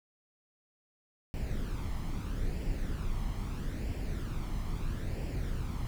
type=noise with flanger; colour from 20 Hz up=brown; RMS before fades=-34 dBFS; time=1.34-5.87 s; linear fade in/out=0 ms; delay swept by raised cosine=0.39 to 0.98 ms; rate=0.77 Hz; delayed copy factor=+0.5; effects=none